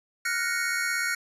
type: chord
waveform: square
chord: Gb major seventh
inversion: third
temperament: equal with one note detuned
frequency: 1403.4 / 1480 / 1864.7 / 2217 Hz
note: F6 / Gb6 / Bb6 / Db7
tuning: +8 / 0 / 0 / 0 cents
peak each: -32 dBFS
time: 0.25-1.15 s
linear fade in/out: 5 ms
effects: resampled to 32000 Hz